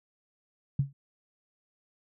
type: tone with exponential decay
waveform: sine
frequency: 138.59 Hz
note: C#3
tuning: in tune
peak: -19 dBFS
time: 0.79-0.93 s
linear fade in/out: 5 ms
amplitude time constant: 30 ms
effects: none